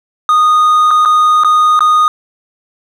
triangle tone with dropouts, 1235 Hz, D#6, 13 cents flat, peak -4 dBFS, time 0.29-2.08 s, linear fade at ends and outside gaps 1 ms, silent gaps 0.907-0.911 / 1.051-1.057 / 1.436-1.446 / 1.792-1.806 s, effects none

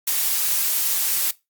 blue noise, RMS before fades -21 dBFS, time 0.07-1.31 s, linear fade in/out 5 ms, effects noise-tail reverb RT60 0.2 s tail -19 dB re dry + Opus 48 kbps

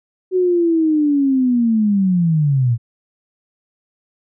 sine linear sweep, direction down, 374.2 to 112.6 Hz, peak -12 dBFS, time 0.31-2.78 s, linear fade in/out 50 ms, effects none

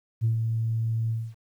sine tone with ADSR envelope, 113.2 Hz, A2, 50 cents sharp, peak -18 dBFS, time 0.21-1.35 s, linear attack 34 ms, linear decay 120 ms, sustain -5 dB, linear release 250 ms, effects tanh soft clip ceiling -16 dBFS + 10-bit

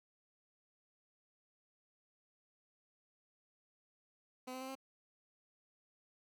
15% pulse tone with pitch steps, 254.8 / 258.7 / 262.6 / 266.5 Hz, C4 / C4 / C4 / C4, -46 / -19 / +6 / +32 cents, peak -37 dBFS, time 4.47-4.754 s, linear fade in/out 10 ms, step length 71 ms, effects none

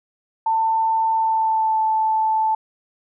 sine tone with pitch glide, 893 to 877.2 Hz, A5 to A5, +25 to -6 cents, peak -16 dBFS, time 0.46-2.55 s, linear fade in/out 5 ms, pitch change -31 cents, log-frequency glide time 1.15-1.81 s, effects none

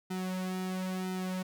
sawtooth tone with flanger, 185.6 Hz, F#3, 6 cents sharp, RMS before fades -35 dBFS, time 0.1-1.43 s, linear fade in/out 10 ms, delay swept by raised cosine 1.8 to 3.5 ms, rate 1 Hz, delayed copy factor -0.8, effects none

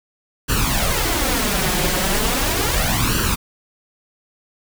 pink noise with flanger, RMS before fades -19 dBFS, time 0.48-3.36 s, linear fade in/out 20 ms, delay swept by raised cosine 0.68 to 5.58 ms, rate 0.37 Hz, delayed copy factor +0.7, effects none

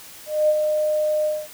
sine tone with ADSR envelope, 610 Hz, D#5, 34 cents flat, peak -13 dBFS, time 0.26-1.48 s, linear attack 230 ms, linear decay 46 ms, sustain -5 dB, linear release 220 ms, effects white hiss -42 dBFS RMS until 1.53 s

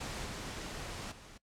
pink noise with level steps, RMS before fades -40 / -42 / -53 dBFS, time 0-1.38 s, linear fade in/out 10 ms, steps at 0.25 / 1.11 s, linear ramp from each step 10 ms, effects noise-tail reverb RT60 0.1 s tail -21 dB re dry + low-pass 8000 Hz 12 dB/octave

